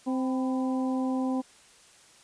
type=harmonic tone with a mistuned harmonic; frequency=260 Hz; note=C4; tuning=11 cents flat; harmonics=1 / 2 / 3 / 4; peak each=-26 / -36 / -37 / -41 dBFS; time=0.06-1.42 s; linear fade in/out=20 ms; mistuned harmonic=4; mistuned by=-62 cents; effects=white hiss -56 dBFS RMS until 2.23 s + resampled to 22050 Hz